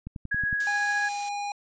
click train, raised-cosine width 5 ms, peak -23 dBFS, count 6, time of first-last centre 0.07-0.529 s, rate 10.9 Hz
sine tone with tremolo, 1661.2 Hz, G#6, in tune, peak -23 dBFS, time 0.31-1.09 s, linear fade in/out 10 ms, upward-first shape triangle, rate 14 Hz, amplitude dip 30%
blue noise, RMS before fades -36 dBFS, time 0.6-1.29 s, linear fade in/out 2 ms
square tone, 816 Hz, G#5, 31 cents flat, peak -30 dBFS, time 0.67-1.52 s, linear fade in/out 2 ms
effects resampled to 16000 Hz

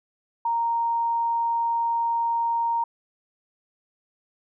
sine tone, 930 Hz, A#5, 4 cents flat, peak -21 dBFS, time 0.45-2.84 s, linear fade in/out 5 ms, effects none

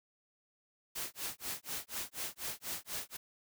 white noise with tremolo, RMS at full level -38 dBFS, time 0.95-3.17 s, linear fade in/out 10 ms, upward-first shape sine, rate 4.1 Hz, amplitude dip 100%, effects none

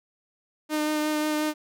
sawtooth tone with vibrato, 304.5 Hz, D#4, 37 cents flat, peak -20 dBFS, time 0.69-1.54 s, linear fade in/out 50 ms, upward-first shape sine, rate 5.6 Hz, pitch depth 13 cents each way, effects none

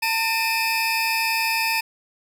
30% pulse tone cluster, 903 / 2398 / 2578 Hz, A5 / D7 / E7, +45 / +36 / -39 cents, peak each -22 / -24 / -21 dBFS, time 0.02-1.81 s, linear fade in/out 10 ms, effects none

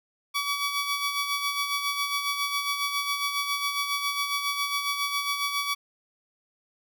15% pulse tone with tremolo, 1140 Hz, C#6, 48 cents sharp, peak -18 dBFS, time 0.34-5.75 s, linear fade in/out 20 ms, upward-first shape sine, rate 7.3 Hz, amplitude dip 50%, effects none

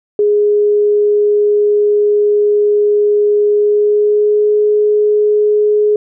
sine tone with pitch glide, 415.3 to 420.1 Hz, G#4 to G#4, 0 to +20 cents, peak -8 dBFS, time 0.19-5.96 s, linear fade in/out 2 ms, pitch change +20 cents, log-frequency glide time 3.51-4.52 s, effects none

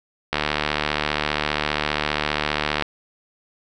click train, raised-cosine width 0.3 ms, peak -4 dBFS, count 188, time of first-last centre 0.33-2.823 s, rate 75 Hz, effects none

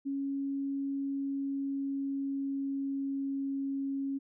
sine tone with pitch glide, 276.3 to 274.2 Hz, C#4 to C#4, -6 to -19 cents, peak -31 dBFS, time 0.05-4.19 s, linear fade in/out 20 ms, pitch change -13 cents, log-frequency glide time 0.92-3.59 s, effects none

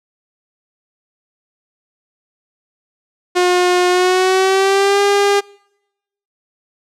sawtooth tone with pitch glide, 359 to 403 Hz, F4 to G4, +48 to +48 cents, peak -7 dBFS, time 3.35-5.41 s, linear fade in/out 20 ms, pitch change +200 cents, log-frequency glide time 3.88-5.01 s, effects noise-tail reverb RT60 0.9 s tail -26 dB re dry + low-pass 8000 Hz 12 dB/octave

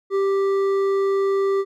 triangle tone with hard clipping, 392 Hz, G4, in tune, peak -19 dBFS, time 0.1-1.65 s, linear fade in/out 50 ms, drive 11 dB, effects none

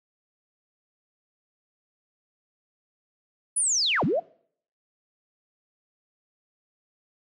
sine linear two-way sweep, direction down then up, 10180 to 125 to 727 Hz, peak -21 dBFS, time 3.56-4.2 s, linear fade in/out 10 ms, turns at 4.04 s, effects noise-tail reverb RT60 0.6 s tail -25 dB re dry

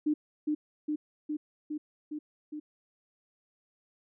sine tone with echo, 301.6 Hz, D4, 46 cents sharp, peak -24 dBFS, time 0.06-0.14 s, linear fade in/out 10 ms, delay 410 ms, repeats 6, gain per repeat -2 dB, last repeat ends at 2.6 s, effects none

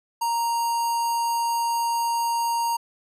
square tone with notch filter, 932.3 Hz, A#5, in tune, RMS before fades -24 dBFS, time 0.21-2.77 s, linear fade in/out 10 ms, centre 3100 Hz, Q 1.8, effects resampled to 32000 Hz

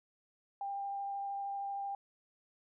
sine tone with vibrato, 796 Hz, G5, 26 cents sharp, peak -36 dBFS, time 0.61-1.95 s, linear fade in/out 2 ms, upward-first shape sine, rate 13 Hz, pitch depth 8 cents each way, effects none

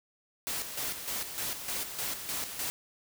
white noise with tremolo, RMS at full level -34 dBFS, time 0.47-2.7 s, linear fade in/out 0 ms, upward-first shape square, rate 3.3 Hz, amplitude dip 55%, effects none

